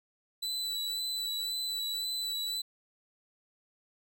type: tone with vibrato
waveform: 40% pulse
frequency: 3972 Hz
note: B7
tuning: 9 cents sharp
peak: -31 dBFS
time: 0.42-2.62 s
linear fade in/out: 10 ms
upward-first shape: sine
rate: 1.9 Hz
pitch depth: 20 cents each way
effects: none